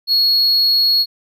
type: tone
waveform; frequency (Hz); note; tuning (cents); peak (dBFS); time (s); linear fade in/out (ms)
triangle; 4329; C#8; -42; -10; 0.07-1.06; 50
effects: none